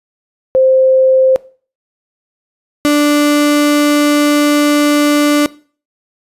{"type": "tone pair in turn", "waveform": ["sine", "35% pulse"], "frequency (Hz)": [523.3, 293.7], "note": ["C5", "D4"], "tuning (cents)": [0, 0], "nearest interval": "minor seventh", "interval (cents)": 1000, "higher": "first", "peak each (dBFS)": -6, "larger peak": "neither", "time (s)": [[0.55, 1.36], [2.85, 5.46]], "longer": "second", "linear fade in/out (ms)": 0, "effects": ["noise-tail reverb RT60 0.4 s tail -20 dB re dry", "resampled to 32000 Hz"]}